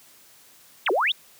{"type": "exponential two-way sweep", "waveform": "sine", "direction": "down then up", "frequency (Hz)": [3930, 338.3, 3861], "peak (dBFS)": -19, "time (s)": [0.86, 1.12], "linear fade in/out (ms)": 5, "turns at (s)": 0.91, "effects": ["white hiss -53 dBFS RMS until 1.39 s", "high-pass 80 Hz 12 dB/octave"]}